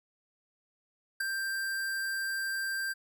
square tone with ADSR envelope, 1578 Hz, G6, 11 cents sharp, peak -26 dBFS, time 1.2-2.94 s, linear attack 9 ms, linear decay 3 ms, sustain -6 dB, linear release 24 ms, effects none

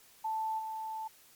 sine tone with level steps, 880 Hz, A5, in tune, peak -31 / -36 dBFS, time 0.24-1.08 s, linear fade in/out 10 ms, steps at 0.58 s, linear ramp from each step 20 ms, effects white hiss -60 dBFS RMS until 1.35 s + MP3 96 kbps

